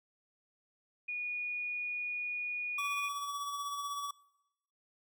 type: tone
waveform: sine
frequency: 2452 Hz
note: D#7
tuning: 26 cents flat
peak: -34 dBFS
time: 1.08-3.09 s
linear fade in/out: 10 ms
type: tone with tremolo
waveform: square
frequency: 1140 Hz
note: C#6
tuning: 48 cents sharp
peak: -35 dBFS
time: 2.78-4.11 s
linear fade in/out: 5 ms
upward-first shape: sine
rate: 16 Hz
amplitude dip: 35%
effects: noise-tail reverb RT60 0.9 s tail -22 dB re dry + MP3 96 kbps